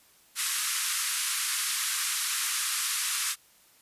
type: band-pass noise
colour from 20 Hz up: white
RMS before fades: -30 dBFS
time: 0.35-3.36 s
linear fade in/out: 50 ms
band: 1100 to 12000 Hz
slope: 48 dB/octave
effects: white hiss -60 dBFS RMS until 3.81 s + resampled to 32000 Hz